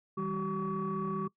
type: tone cluster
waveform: sine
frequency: 163.1 / 198.3 / 380.4 / 1134 Hz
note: E3 / G3 / F#4 / C#6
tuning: -18 / +20 / +48 / +39 cents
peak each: -38 / -35 / -36 / -35 dBFS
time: 0.17-1.28 s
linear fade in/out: 10 ms
effects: noise-tail reverb RT60 0.1 s tail -20 dB re dry + tanh soft clip ceiling -25 dBFS